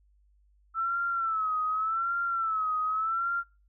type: tone with vibrato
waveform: sine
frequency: 1318.5 Hz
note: E6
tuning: in tune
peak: -26 dBFS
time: 0.74-3.44 s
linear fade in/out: 50 ms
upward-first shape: sine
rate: 0.86 Hz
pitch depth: 87 cents each way
effects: noise-tail reverb RT60 0.3 s tail -23 dB re dry + added 50 Hz sine -61 dBFS peak until 3.68 s